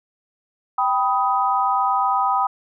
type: chord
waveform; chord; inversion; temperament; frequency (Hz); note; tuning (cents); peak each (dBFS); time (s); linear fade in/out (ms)
sine; G augmented; none; equal with one note detuned; 784 / 987.8 / 1254.6; G5 / B5 / D#6; 0 / 0 / +14; -21; 0.78-2.47; 5
effects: none